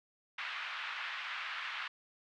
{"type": "band-pass noise", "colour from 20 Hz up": "pink", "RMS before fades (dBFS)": -41, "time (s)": [0.38, 1.88], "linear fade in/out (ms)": 5, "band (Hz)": [1200, 3200], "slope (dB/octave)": 24, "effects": []}